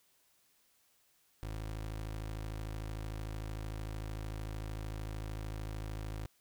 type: tone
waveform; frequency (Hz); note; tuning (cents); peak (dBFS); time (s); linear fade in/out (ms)
25% pulse; 53.3; G#1; +46; -35; 1.43-6.26; 0
effects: white hiss -71 dBFS RMS until 6.4 s